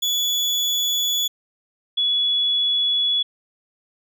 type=tone pair in turn; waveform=35% pulse / sine; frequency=3424 / 3394 Hz; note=A7 / G#7; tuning=-48 / +37 cents; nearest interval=unison; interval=15 cents; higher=first; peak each=-17 dBFS; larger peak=neither; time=0.02-1.28 / 1.97-3.23 s; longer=neither; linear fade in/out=10 ms; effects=none